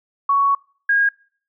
sine tone pair in turn, 1116 / 1631.5 Hz, C#6 / G#6, +11 / -31 cents, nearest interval perfect fifth, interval 658 cents, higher second, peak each -13 dBFS, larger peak neither, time 0.29-0.55 / 0.89-1.09 s, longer first, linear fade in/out 5 ms, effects noise-tail reverb RT60 0.5 s tail -26 dB re dry

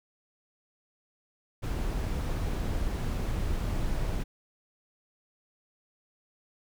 brown noise, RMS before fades -30 dBFS, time 1.62-4.24 s, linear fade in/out 20 ms, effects none

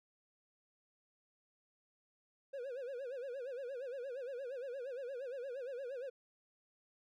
triangle tone with vibrato, 516 Hz, C5, 24 cents flat, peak -39 dBFS, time 2.53-6.1 s, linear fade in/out 10 ms, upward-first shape sine, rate 8.6 Hz, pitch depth 150 cents each way, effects none

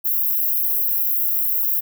white high-pass noise, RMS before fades -20 dBFS, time 0.04-1.81 s, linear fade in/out 20 ms, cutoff 12000 Hz, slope 96 dB/octave, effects none

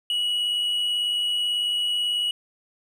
triangle tone with amplitude modulation, 2922 Hz, F#7, 22 cents flat, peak -19 dBFS, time 0.1-2.31 s, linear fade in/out 2 ms, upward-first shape sine, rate 98.2 Hz, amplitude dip 30%, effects none

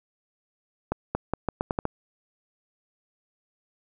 accelerating click train, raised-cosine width 1 ms, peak -11 dBFS, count 8, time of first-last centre 0.92-1.854 s, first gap 230 ms, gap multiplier 0.81, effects none

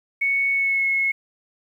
sine tone with pitch glide, 2217 to 2179 Hz, C#7 to C#7, 0 to -30 cents, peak -18 dBFS, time 0.21-1.12 s, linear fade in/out 10 ms, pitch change -30 cents, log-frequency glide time 0.52-0.86 s, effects 9-bit

